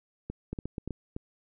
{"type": "two click trains", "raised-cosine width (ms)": 3, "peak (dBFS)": [-21, -22], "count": [4, 4], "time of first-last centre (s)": [[0.53, 0.907], [0.3, 1.165]], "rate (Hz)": [7.95, 3.47], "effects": []}